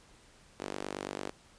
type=tone with high-pass filter; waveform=sawtooth; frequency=49 Hz; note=G1; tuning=in tune; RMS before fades=-40 dBFS; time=0.59-1.31 s; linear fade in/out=20 ms; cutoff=350 Hz; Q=1.2; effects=pink hiss -60 dBFS RMS until 1.58 s + resampled to 22050 Hz